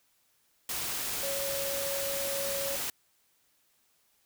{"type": "tone in noise", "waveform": "sine", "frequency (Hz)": 554.4, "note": "C#5", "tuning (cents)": 0, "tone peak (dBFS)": -34, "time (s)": [1.23, 2.76], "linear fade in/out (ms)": 2, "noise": "white", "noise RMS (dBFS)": -34, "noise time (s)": [0.69, 2.9], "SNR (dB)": -3, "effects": ["white hiss -70 dBFS RMS until 4.25 s"]}